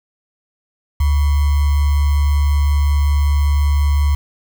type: tone with sample-and-hold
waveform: sine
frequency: 72.3 Hz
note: D2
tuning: 27 cents flat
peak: -11 dBFS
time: 1-4.15 s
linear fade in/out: 5 ms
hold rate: 1050 Hz
effects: none